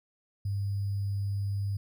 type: tone with sample-and-hold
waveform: sine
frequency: 99.6 Hz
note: G2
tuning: 28 cents sharp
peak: -28 dBFS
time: 0.45-1.77 s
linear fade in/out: 5 ms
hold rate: 4900 Hz
effects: none